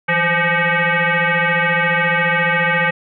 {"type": "tone with frequency modulation", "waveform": "sine", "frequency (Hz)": 164.81, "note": "E3", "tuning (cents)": 0, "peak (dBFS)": -13, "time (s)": [0.08, 2.91], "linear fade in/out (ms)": 10, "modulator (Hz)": 344, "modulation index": 6.6, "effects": []}